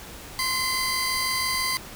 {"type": "tone cluster", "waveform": "sawtooth", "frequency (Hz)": [1045, 2044, 4713], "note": ["C6", "C7", "D8"], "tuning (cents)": [-2, -41, 5], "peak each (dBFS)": -25, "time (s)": [0.39, 1.77], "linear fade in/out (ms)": 0, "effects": ["pink hiss -41 dBFS RMS until 1.95 s"]}